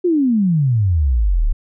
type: exponential sweep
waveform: sine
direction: down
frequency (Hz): 370 to 32.69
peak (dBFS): -12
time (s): 0.04-1.53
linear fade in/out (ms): 10
effects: none